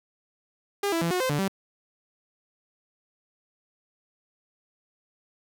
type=tone with pitch steps; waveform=sawtooth; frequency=403.3 / 332 / 168.7 / 363.3 / 517 / 146.1 / 193.8 Hz; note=G4 / E4 / E3 / F#4 / C5 / D3 / G3; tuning=+49 / +12 / +40 / -32 / -21 / -9 / -20 cents; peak=-20 dBFS; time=0.83-1.481 s; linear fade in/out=5 ms; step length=93 ms; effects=none